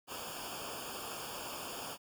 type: noise with comb filter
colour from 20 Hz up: pink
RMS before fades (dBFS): -43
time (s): 0.07-1.98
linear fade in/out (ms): 50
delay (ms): 0.5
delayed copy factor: -0.95
effects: none